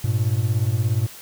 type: beating tone pair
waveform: triangle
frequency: 102.3 / 119.3 Hz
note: G#2 / A#2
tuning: -26 / +41 cents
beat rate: 17 Hz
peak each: -19 dBFS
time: 0.04-1.07 s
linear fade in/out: 5 ms
effects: white hiss -41 dBFS RMS until 1.21 s